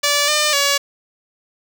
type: tone with pitch steps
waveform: 5% pulse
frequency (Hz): 579 / 601 / 565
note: D5 / D5 / C#5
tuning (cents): -25 / +40 / +33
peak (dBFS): -3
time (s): 0.03-0.78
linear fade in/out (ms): 10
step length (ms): 250
effects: none